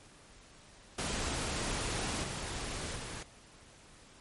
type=noise with level steps; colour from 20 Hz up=pink; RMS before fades=-35 / -39 / -42 dBFS; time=0.98-3.23 s; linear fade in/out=5 ms; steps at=2.22 / 2.95 s; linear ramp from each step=20 ms; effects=pink hiss -57 dBFS RMS until 4.2 s + MP3 48 kbps